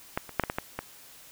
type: clicks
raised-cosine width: 0.5 ms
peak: -12 / -26 / -7 / -12 / -14 / -13 / -16 dBFS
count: 7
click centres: 0.175 / 0.293 / 0.397 / 0.437 / 0.499 / 0.585 / 0.79 s
effects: white hiss -51 dBFS RMS until 1.31 s